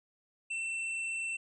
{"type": "tone with tanh clipping", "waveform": "sine", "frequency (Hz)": 2688, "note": "E7", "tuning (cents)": 33, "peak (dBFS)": -35, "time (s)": [0.5, 1.37], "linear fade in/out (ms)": 10, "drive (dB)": 14, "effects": ["resampled to 24000 Hz"]}